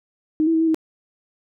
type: tone with pitch steps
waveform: sine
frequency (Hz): 311.2 / 327.9 / 321.4 / 325.9 / 318.7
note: D#4 / E4 / E4 / E4 / D#4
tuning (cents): 0 / -9 / -44 / -20 / +42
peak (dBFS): -15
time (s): 0.4-0.745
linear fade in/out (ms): 0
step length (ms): 69
effects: none